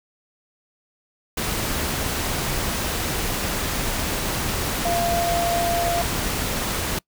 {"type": "tone in noise", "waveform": "sine", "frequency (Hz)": 688, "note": "F5", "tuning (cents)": -26, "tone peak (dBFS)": -21, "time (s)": [4.85, 6.02], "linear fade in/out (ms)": 5, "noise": "pink", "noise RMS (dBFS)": -25, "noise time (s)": [1.37, 6.99], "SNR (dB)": 1, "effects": ["noise-tail reverb RT60 0.1 s tail -25 dB re dry"]}